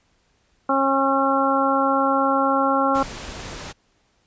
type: harmonic tone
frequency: 271.6 Hz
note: C#4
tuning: 35 cents flat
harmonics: 1 / 2 / 3 / 4 / 5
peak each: -23 / -23 / -23 / -23 / -23 dBFS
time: 0.69-3.03 s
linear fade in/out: 5 ms
type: noise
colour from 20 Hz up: pink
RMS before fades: -34 dBFS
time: 2.94-3.73 s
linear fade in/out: 20 ms
effects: pink hiss -64 dBFS RMS until 4.26 s + resampled to 16000 Hz